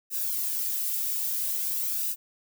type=noise with flanger; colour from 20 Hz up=violet; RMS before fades=-29 dBFS; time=0.1-2.16 s; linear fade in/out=50 ms; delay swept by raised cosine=0.91 to 2.51 ms; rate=0.5 Hz; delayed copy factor=-0.6; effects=none